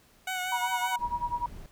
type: tone with vibrato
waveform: 15% pulse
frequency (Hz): 740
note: F#5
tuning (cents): 0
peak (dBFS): -24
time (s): 0.27-0.96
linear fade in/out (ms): 5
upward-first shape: triangle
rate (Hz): 5.2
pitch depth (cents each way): 33
type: tone with tremolo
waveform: sine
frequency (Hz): 960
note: B5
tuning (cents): -49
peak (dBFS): -25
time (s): 0.52-1.46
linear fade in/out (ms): 2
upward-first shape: sine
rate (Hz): 10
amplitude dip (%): 90
type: noise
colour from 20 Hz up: brown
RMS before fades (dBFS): -43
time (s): 0.99-1.66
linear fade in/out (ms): 0
effects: pink hiss -61 dBFS RMS until 1.71 s